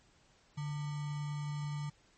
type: tone with sample-and-hold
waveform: sine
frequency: 146.83 Hz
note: D3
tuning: in tune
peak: -35 dBFS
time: 0.57-1.9 s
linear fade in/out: 10 ms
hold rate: 1050 Hz
effects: pink hiss -67 dBFS RMS until 2.17 s + MP3 32 kbps